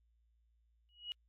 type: tone with exponential growth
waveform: sine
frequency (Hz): 2905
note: F#7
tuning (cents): -32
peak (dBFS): -36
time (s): 0.89-1.12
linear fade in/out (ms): 0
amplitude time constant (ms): 50
effects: added 57 Hz sine -70 dBFS peak until 1.28 s + AAC 48 kbps